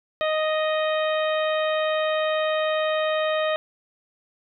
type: harmonic tone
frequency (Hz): 622.3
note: D#5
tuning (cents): 0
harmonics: 1 / 2 / 3 / 4 / 5 / 6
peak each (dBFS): -22 / -29 / -31 / -35 / -36 / -36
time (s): 0.21-3.56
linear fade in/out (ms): 0
effects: none